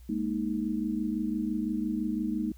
sine chord, Ab suspended second, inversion none, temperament just, 207.7 / 233.6 / 311.5 Hz, Ab3 / Bb3 / Eb4, 0 / +4 / +2 cents, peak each -32 dBFS, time 0.09-2.52 s, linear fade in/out 5 ms, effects added 60 Hz sine -47 dBFS peak until 2.57 s + white hiss -64 dBFS RMS until 2.57 s

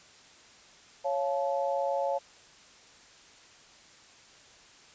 sine chord, Db augmented, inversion none, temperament just, 554.4 / 693 / 866.2 Hz, Db5 / F5 / A5, 0 / -14 / -27 cents, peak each -29 / -33 / -33 dBFS, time 1.04-2.19 s, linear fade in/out 20 ms, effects white hiss -55 dBFS RMS until 4.94 s + resampled to 16000 Hz

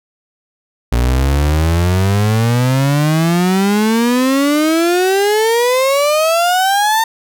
35% pulse exponential sweep, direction up, 58.1 to 911 Hz, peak -9 dBFS, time 0.92-7.04 s, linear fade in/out 5 ms, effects none

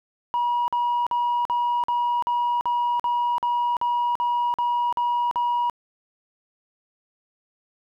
sine tone bursts, 962 Hz, B5, 46 cents flat, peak -18 dBFS, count 14, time 0.34-5.698 s, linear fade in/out 0 ms, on 340 ms, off 46 ms, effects tanh soft clip ceiling -18 dBFS + 10-bit

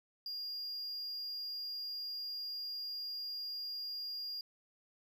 triangle tone, 4823 Hz, D8, 45 cents sharp, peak -38 dBFS, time 0.26-4.41 s, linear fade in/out 2 ms, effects none

